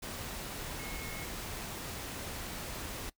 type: tone in noise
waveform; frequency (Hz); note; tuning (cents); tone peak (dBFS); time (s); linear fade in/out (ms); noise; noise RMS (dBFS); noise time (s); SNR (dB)
sine; 2176; C#7; -33; -46; 0.79-1.25; 10; pink; -41; 0.02-3.1; -8
effects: noise-tail reverb RT60 0.1 s tail -20 dB re dry